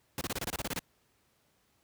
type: noise bursts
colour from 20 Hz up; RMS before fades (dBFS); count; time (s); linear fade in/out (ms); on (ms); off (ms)
pink; -34; 11; 0.18-0.792; 2; 32; 26
effects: pink hiss -71 dBFS RMS until 1.83 s + high-pass 60 Hz 12 dB/octave